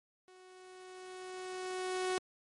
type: tone with level ramp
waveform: sawtooth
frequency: 370 Hz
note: F#4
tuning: in tune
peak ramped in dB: -53 to -27 dBFS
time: 0.28-2.18 s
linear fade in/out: 0 ms
effects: MP3 48 kbps